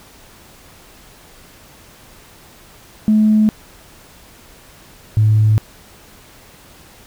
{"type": "tone pair in turn", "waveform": "sine", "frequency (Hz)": [214.9, 107.75], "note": ["A3", "A2"], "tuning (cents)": [-41, -36], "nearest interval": "octave", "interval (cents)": 1195, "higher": "first", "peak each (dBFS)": -8, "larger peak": "neither", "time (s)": [[3.08, 3.49], [5.17, 5.58]], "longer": "neither", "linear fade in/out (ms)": 0, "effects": ["tanh soft clip ceiling -4 dBFS", "pink hiss -44 dBFS RMS until 7.06 s"]}